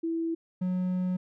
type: tone pair in turn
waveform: sine / triangle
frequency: 329.6 / 182.75 Hz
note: E4 / F#3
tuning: 0 / -21 cents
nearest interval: minor seventh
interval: 1021 cents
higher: first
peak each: -27 / -24 dBFS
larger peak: second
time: 0.03-0.35 / 0.61-1.17 s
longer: second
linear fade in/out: 10 ms
effects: none